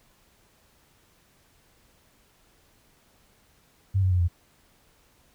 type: tone with pitch steps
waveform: sine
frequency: 96.8 / 93.23 / 89.8 / 86.49 Hz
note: G2 / F#2 / F2 / F2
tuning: -21 / +14 / +49 / -16 cents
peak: -19 dBFS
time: 3.94-4.284 s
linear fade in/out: 20 ms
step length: 86 ms
effects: pink hiss -62 dBFS RMS until 5.34 s